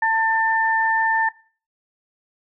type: tone pair together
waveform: sine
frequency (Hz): 894 / 1788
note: A5 / A6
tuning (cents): +27 / +27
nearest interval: octave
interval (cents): 1200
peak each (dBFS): -19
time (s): 0.02-1.29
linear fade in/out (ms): 5
effects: noise-tail reverb RT60 0.4 s tail -20 dB re dry